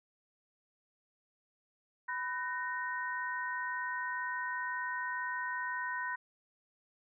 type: tone cluster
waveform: sine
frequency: 995 / 1508 / 1853 Hz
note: B5 / F#6 / A#6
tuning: +13 / +32 / -11 cents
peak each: -38 / -39 / -39 dBFS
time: 2.08-6.16 s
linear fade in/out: 10 ms
effects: none